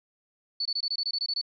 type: tone bursts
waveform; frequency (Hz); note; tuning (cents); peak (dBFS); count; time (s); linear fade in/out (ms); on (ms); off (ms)
sine; 4461; C#8; +10; -26; 11; 0.6-1.414; 5; 54; 22
effects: none